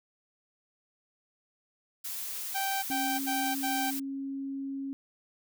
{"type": "noise", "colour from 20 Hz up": "blue", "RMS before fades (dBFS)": -37, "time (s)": [2.04, 4], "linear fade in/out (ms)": 10}
{"type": "tone bursts", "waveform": "sawtooth", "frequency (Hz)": 780, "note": "G5", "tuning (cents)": -9, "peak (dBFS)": -26, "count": 4, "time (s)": [2.54, 3.913], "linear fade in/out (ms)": 20, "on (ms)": 290, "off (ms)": 71}
{"type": "tone", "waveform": "sine", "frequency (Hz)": 273.2, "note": "C#4", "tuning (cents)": -25, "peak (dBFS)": -33, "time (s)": [2.9, 4.93], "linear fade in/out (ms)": 0}
{"effects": []}